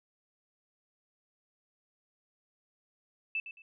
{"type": "tone with echo", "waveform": "sine", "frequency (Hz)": 2637, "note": "E7", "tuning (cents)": 0, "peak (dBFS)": -30, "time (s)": [3.35, 3.4], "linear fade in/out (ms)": 2, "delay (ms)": 110, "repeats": 2, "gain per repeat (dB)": -11, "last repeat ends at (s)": 3.62, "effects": []}